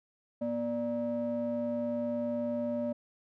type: ring-modulated tone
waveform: triangle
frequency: 174.61 Hz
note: F3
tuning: in tune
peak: -25 dBFS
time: 0.41-2.93 s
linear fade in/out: 10 ms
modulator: 415 Hz
effects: none

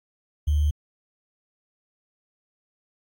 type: tone with sample-and-hold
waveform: sine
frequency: 74.3 Hz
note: D2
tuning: 21 cents sharp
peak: -18 dBFS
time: 0.47-0.71 s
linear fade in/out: 10 ms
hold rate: 3150 Hz
effects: AAC 64 kbps

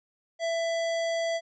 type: tone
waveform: square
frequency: 665 Hz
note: E5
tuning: 15 cents sharp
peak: -27 dBFS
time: 0.39-1.41 s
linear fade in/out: 50 ms
effects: resampled to 16000 Hz

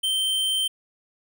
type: tone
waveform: square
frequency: 3118 Hz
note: G7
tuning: 10 cents flat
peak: -22 dBFS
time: 0.03-0.68 s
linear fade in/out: 10 ms
effects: none

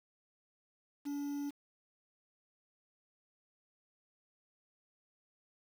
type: tone with quantisation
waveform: triangle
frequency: 286.1 Hz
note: D4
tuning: 45 cents flat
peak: -34 dBFS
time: 1.05-1.51 s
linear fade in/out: 20 ms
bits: 9
effects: none

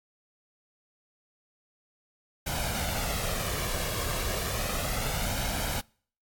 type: noise with flanger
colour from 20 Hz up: pink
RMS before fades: -31 dBFS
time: 2.46-5.81 s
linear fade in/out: 10 ms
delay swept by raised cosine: 1.3 to 1.81 ms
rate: 0.32 Hz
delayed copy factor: +0.55
effects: noise-tail reverb RT60 0.5 s tail -26 dB re dry + AAC 64 kbps

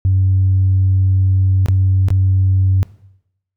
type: tone with dropouts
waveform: sine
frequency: 94.9 Hz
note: F#2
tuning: 44 cents sharp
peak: -9 dBFS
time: 0.05-2.83 s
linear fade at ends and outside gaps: 0 ms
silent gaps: 1.66-1.685 / 2.085-2.104 s
effects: noise-tail reverb RT60 0.8 s tail -20 dB re dry + tanh soft clip ceiling -6 dBFS

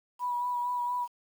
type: tone with vibrato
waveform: sine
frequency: 977 Hz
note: B5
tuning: 19 cents flat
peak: -28 dBFS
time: 0.19-1.08 s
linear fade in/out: 50 ms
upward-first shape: sine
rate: 4.3 Hz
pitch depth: 19 cents each way
effects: 9-bit

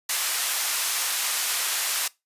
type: band-pass noise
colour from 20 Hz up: white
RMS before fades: -26 dBFS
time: 0.09-2.08 s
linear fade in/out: 5 ms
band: 880 to 13000 Hz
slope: 12 dB/octave
effects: noise-tail reverb RT60 0.2 s tail -21 dB re dry + resampled to 32000 Hz

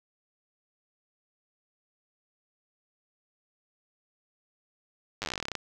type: slowing click train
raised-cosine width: 0.2 ms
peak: -15 dBFS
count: 18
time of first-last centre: 5.22-5.553 s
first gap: 9 ms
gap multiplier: 1.09
effects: none

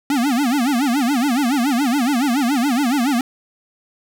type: tone with vibrato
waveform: square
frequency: 261.6 Hz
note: C4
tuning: in tune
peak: -16 dBFS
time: 0.1-3.21 s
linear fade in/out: 2 ms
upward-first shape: sine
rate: 7.1 Hz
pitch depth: 220 cents each way
effects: none

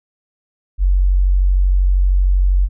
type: tone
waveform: sine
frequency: 46.42 Hz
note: F#1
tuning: 6 cents sharp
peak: -10 dBFS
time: 0.78-2.69 s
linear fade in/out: 50 ms
effects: none

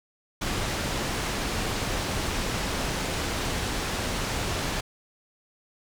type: low-pass noise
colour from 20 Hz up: pink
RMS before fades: -29 dBFS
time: 0.41-4.81 s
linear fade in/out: 10 ms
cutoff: 7600 Hz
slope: 12 dB/octave
effects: none

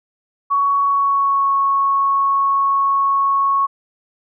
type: tone with pitch glide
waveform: sine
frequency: 1119 to 1103.6 Hz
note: C#6 to C#6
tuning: +16 to -8 cents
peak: -13 dBFS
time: 0.5-3.67 s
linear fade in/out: 20 ms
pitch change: -24 cents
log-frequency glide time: 0.85-1.52 s
effects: none

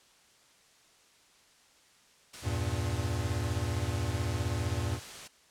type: noise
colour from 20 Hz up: white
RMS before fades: -44 dBFS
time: 2.33-5.28 s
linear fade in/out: 10 ms
type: chord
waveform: square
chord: E diminished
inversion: none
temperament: equal with one note detuned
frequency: 82.41 / 98 / 117.08 Hz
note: E2 / G2 / Bb2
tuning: 0 / 0 / +8 cents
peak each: -35 dBFS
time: 2.42-5 s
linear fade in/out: 50 ms
effects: white hiss -62 dBFS RMS until 5.5 s + low-pass 8000 Hz 12 dB/octave

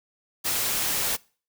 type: noise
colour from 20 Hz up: white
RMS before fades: -26 dBFS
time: 0.44-1.17 s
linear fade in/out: 20 ms
effects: noise-tail reverb RT60 0.4 s tail -24 dB re dry

